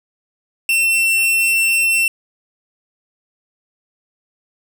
45% pulse tone, 2699 Hz, E7, 40 cents sharp, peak -13 dBFS, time 0.69-2.08 s, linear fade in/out 2 ms, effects none

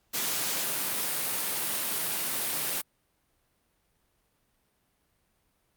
white high-pass noise, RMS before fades -30 dBFS, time 0.13-2.82 s, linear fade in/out 20 ms, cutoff 120 Hz, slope 96 dB/octave, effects pink hiss -72 dBFS RMS until 5.76 s + Opus 48 kbps

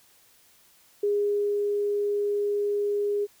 sine tone with ADSR envelope, 410 Hz, G#4, 22 cents flat, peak -21 dBFS, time 1.03-3.27 s, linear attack 6 ms, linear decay 540 ms, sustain -2 dB, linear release 34 ms, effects white hiss -59 dBFS RMS until 3.4 s

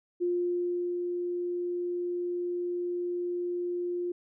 sine tone with ADSR envelope, 352.5 Hz, F4, 16 cents sharp, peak -25 dBFS, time 0.2-4.12 s, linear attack 24 ms, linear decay 750 ms, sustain -4 dB, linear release 5 ms, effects none

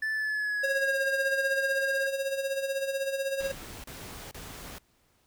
triangle tone with pitch glide, 1753 to 1616.8 Hz, A6 to G#6, -7 to -47 cents, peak -26 dBFS, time 0.02-2.07 s, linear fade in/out 5 ms, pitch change -140 cents, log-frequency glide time 0.12-0.98 s
square tone with tremolo, 544 Hz, C#5, 33 cents flat, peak -27 dBFS, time 0.63-3.52 s, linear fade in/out 10 ms, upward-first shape sine, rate 16 Hz, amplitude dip 60%
pink noise bursts, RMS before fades -43 dBFS, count 3, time 3.4-4.784 s, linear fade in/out 2 ms, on 440 ms, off 32 ms
effects pink hiss -68 dBFS RMS until 5.26 s

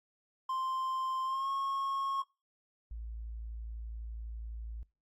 triangle tone with pitch glide, 1046.5 to 1090.3 Hz, C6 to C#6, 0 to -29 cents, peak -30 dBFS, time 0.49-2.22 s, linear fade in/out 5 ms, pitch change +71 cents, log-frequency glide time 1.24-1.49 s
sine tone, 56 Hz, A1, 31 cents sharp, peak -39 dBFS, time 2.91-4.83 s, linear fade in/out 0 ms
effects noise-tail reverb RT60 0.3 s tail -24 dB re dry + AAC 48 kbps

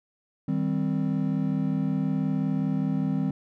triangle chord, C minor, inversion first, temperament just, 156.98 / 196.22 / 261.6 Hz, Eb3 / G3 / C4, +16 / +2 / 0 cents, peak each -26 dBFS, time 0.48-3.31 s, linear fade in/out 5 ms, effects none

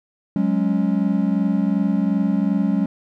triangle chord, F# suspended second, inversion none, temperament equal, 185 / 207.7 / 277.2 Hz, F#3 / G#3 / C#4, 0 / 0 / 0 cents, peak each -19 / -18 / -21 dBFS, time 0.36-2.86 s, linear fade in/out 2 ms, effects none

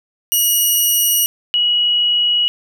5% pulse / sine tone pair in turn, 2902 / 2913 Hz, F#7 / F#7, -34 / -28 cents, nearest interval unison, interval 6 cents, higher second, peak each -4 / -12 dBFS, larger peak first, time 0.32-1.26 / 1.54-2.48 s, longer neither, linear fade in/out 0 ms, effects none

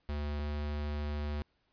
square tone pair in turn, 73.5 / 73.9 Hz, D2 / D2, +2 / +11 cents, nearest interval unison, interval 9 cents, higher second, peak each -34 / -34 dBFS, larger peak neither, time 0.09-0.39 / 0.39-1.42 s, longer second, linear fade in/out 0 ms, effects pink hiss -75 dBFS RMS until 1.72 s + resampled to 11025 Hz

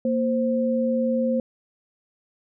sine tone pair together, 233.1 / 523.3 Hz, A#3 / C5, 0 / 0 cents, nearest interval octave + major second, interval 1400 cents, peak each -22 / -23 dBFS, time 0.05-1.4 s, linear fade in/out 2 ms, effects none

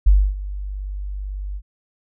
sine tone with ADSR envelope, 49 Hz, G1, in tune, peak -7 dBFS, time 0.06-1.62 s, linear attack 11 ms, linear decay 270 ms, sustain -18 dB, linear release 58 ms, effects none

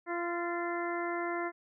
harmonic tone with a mistuned harmonic, 344.5 Hz, F4, 24 cents flat, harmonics 1 / 2 / 3 / 4 / 5 / 6, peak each -35 / -38 / -40 / -41 / -42 / -43 dBFS, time 0.06-1.52 s, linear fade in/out 50 ms, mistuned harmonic 5, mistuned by +34 cents, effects none

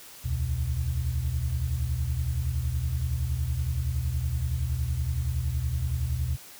sine tone cluster, 69.4 / 80.1 / 123.6 Hz, C#2 / E2 / B2, +3 / -49 / +2 cents, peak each -29 dBFS, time 0.24-6.37 s, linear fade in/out 20 ms, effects tanh soft clip ceiling -17 dBFS + white hiss -47 dBFS RMS until 6.59 s

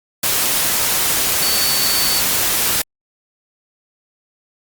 sine tone in noise, 4493 Hz, C#8, 23 cents sharp, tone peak -20 dBFS, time 1.42-2.2 s, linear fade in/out 5 ms, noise white, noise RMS -17 dBFS, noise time 0.23-2.82 s, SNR -6 dB, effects Opus 48 kbps

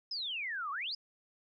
sine exponential two-way sweep, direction down then up, 5250 to 1090 to 5250 Hz, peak -35 dBFS, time 0.11-0.95 s, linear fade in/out 5 ms, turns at 0.71 s, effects none

